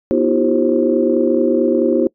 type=tone cluster; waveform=sine; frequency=244.4 / 316.4 / 345.6 / 390.1 / 531 Hz; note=B3 / D#4 / F4 / G4 / C5; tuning=-18 / +29 / -18 / -8 / +25 cents; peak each=-18 dBFS; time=0.11-2.07 s; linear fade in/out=0 ms; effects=noise-tail reverb RT60 0.1 s tail -23 dB re dry + tanh soft clip ceiling 0 dBFS